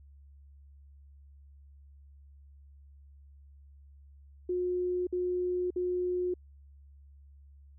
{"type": "tone bursts", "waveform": "sine", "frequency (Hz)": 360, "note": "F#4", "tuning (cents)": -47, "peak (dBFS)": -28, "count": 3, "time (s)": [4.49, 6.34], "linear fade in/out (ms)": 5, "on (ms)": 580, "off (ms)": 55, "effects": ["added 70 Hz sine -52 dBFS peak until 7.78 s"]}